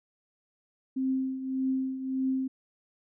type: tone with tremolo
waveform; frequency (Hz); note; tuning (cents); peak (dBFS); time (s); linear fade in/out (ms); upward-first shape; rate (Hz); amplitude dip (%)
sine; 263; C4; +9; -24; 0.96-2.48; 10; triangle; 1.7; 70
effects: none

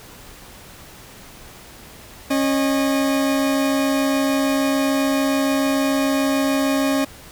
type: tone pair together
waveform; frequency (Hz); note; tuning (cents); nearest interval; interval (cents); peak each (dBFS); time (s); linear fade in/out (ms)
40% pulse; 273.1 / 613; C#4 / D#5; -26 / -26; octave + major second; 1400; -17 / -23; 2.3-7.05; 10
effects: pink hiss -42 dBFS RMS until 7.31 s

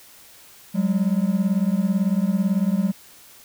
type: beating tone pair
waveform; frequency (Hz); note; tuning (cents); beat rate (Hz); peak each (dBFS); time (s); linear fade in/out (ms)
triangle; 185 / 203; F#3 / G#3; 0 / -39; 18; -19; 0.74-2.92; 20
effects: white hiss -48 dBFS RMS until 3.44 s

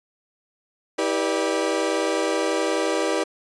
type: tone cluster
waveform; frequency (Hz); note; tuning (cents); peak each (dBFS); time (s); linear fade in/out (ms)
35% pulse; 322.4 / 393.9 / 486.2 / 586; E4 / G4 / B4 / D5; -38 / +8 / -27 / -4; -25; 0.98-3.24; 10
effects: resampled to 22050 Hz

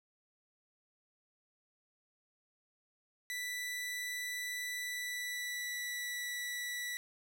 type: tone with pitch glide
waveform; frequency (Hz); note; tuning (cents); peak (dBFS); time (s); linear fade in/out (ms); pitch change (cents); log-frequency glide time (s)
sawtooth; 1975.5 to 1956.2; B6 to B6; 0 to -17; -34; 3.3-6.97; 0; -17; 4.79-6.26
effects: none

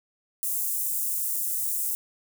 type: high-pass noise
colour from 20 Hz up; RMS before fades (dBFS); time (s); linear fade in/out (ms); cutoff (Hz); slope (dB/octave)
white; -28; 0.43-1.95; 0; 8100; 24
effects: none

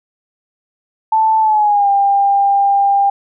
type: tone with pitch glide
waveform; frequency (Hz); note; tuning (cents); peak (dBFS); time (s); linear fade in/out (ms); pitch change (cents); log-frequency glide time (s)
sine; 880 to 797.7; A5 to G5; 0 to +30; -9; 1.12-3.1; 5; -170; 1.4-1.89
effects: none

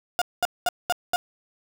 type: tone bursts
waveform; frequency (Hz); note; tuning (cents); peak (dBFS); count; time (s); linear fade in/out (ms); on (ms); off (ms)
35% pulse; 713; F5; +36; -18; 5; 0.19-1.16; 0; 26; 210
effects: none

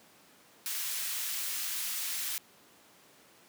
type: high-pass noise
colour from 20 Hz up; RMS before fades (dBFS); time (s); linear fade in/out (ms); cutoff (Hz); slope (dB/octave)
white; -35; 0.66-2.38; 0; 1600; 12
effects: pink hiss -59 dBFS RMS until 3.48 s + high-pass 200 Hz 12 dB/octave

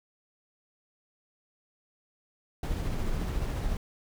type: noise with tremolo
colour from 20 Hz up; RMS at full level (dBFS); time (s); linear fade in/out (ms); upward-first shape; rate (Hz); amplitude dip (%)
brown; -29; 2.63-3.77; 2; triangle; 14; 30
effects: none

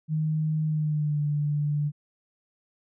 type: tone with pitch glide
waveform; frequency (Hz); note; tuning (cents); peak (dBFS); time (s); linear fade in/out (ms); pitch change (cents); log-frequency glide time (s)
sine; 155.56 to 147.42; D#3 to D3; 0 to +7; -23; 0.08-1.92; 50; -93; 0.65-1.21
effects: none

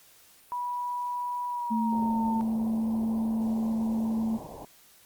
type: tone with pitch glide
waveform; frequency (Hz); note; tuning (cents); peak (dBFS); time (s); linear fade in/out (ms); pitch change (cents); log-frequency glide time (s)
sine; 977 to 901.1; B5 to A5; -19 to +41; -29; 0.52-2.41; 0; -140; 1.48-2.28
type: tone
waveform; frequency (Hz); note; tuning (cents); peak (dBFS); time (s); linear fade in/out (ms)
sine; 223.1; A3; +24; -25; 1.7-4.38; 20
type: low-pass noise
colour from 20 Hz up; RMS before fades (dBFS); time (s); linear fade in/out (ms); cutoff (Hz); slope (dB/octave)
white; -42; 1.92-4.65; 5; 1000; 96
effects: white hiss -57 dBFS RMS until 5.05 s + Opus 48 kbps

